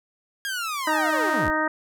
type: linear sweep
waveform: sawtooth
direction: down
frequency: 1645 to 34 Hz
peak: -23 dBFS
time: 0.45-1.5 s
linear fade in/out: 0 ms
type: harmonic tone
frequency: 310.7 Hz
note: D#4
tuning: 2 cents flat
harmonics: 1 / 2 / 3 / 4 / 5 / 6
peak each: -28 / -28 / -28 / -28 / -28 / -28 dBFS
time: 0.87-1.68 s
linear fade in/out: 5 ms
effects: none